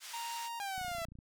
white band-pass noise, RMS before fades -47 dBFS, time 0-0.5 s, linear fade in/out 50 ms, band 1200 to 7300 Hz, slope 12 dB/octave
45% pulse tone, 932.3 Hz, A#5, in tune, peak -39 dBFS, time 0.13-0.6 s, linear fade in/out 10 ms
sawtooth exponential sweep, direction down, 814 to 659.3 Hz, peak -33 dBFS, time 0.6-1.05 s, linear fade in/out 0 ms
click train, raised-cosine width 5 ms, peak -39 dBFS, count 13, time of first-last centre 0.78-1.188 s, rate 29.4 Hz
effects none

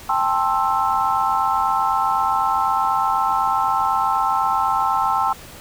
sine chord, A minor seventh, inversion third, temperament just, 792 / 880 / 1056 / 1320 Hz, G5 / A5 / C6 / E6, +18 / 0 / +16 / +2 cents, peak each -22 dBFS, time 0.09-5.33 s, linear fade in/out 5 ms, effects pink hiss -40 dBFS RMS until 5.6 s

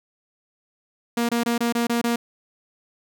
sawtooth tone bursts, 235.6 Hz, A#3, 19 cents sharp, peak -16 dBFS, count 7, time 1.17-2.16 s, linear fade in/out 5 ms, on 120 ms, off 25 ms, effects none

